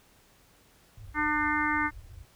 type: low-pass noise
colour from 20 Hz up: white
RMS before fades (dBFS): -46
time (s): 0.97-2.25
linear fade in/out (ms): 5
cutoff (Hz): 110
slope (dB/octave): 96
type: harmonic tone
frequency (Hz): 300.4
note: D4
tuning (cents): +39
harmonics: 1 / 3 / 4 / 5 / 6 / 7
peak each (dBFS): -32 / -32 / -32 / -32 / -32 / -32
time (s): 1.14-1.91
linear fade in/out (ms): 50
effects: pink hiss -61 dBFS RMS until 2.35 s